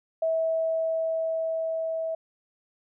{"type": "tone with level ramp", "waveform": "sine", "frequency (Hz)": 649, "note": "E5", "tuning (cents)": -27, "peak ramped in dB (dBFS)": [-22, -27], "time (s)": [0.22, 2.15], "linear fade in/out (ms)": 5, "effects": []}